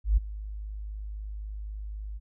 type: tone with ADSR envelope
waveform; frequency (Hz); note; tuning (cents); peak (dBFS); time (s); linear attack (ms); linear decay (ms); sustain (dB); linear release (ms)
sine; 51.91; G#1; 0; -16; 0.04-2.2; 130; 15; -18; 36
effects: none